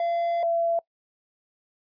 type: tone pair in turn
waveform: triangle / sine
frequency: 683 / 674.4 Hz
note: F5 / E5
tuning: -39 / +39 cents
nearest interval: unison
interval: 22 cents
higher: first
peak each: -21 dBFS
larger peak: neither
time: 0-0.43 / 0.43-0.79 s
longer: first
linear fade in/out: 2 ms
effects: noise-tail reverb RT60 0.1 s tail -23 dB re dry + resampled to 11025 Hz